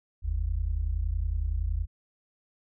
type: tone pair together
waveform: sine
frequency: 47 / 77.78 Hz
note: F#1 / D#2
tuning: +28 / 0 cents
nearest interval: major sixth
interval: 872 cents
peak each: -28 / -29 dBFS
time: 0.22-1.87 s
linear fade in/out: 50 ms
effects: none